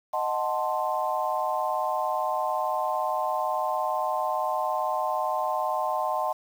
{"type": "chord", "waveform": "sine", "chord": "D# diminished seventh", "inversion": "none", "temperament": "equal", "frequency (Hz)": [622.3, 740, 880, 1046.5], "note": ["D#5", "F#5", "A5", "C6"], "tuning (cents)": [0, 0, 0, 0], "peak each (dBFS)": -30, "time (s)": [0.13, 6.33], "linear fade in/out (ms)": 10, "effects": ["8-bit"]}